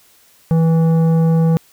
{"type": "tone with tanh clipping", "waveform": "sine", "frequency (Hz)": 163.4, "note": "E3", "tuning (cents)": -15, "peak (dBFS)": -12, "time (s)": [0.51, 1.57], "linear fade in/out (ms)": 0, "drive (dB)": 11, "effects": ["white hiss -51 dBFS RMS until 1.72 s"]}